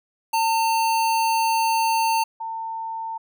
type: tone pair in turn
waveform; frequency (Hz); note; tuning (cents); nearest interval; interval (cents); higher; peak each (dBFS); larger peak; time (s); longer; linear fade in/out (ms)
square / sine; 900 / 900; A5 / A5; +39 / +39; unison; 0; neither; -19 / -27; first; 0.33-2.24 / 2.4-3.18; first; 10
effects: none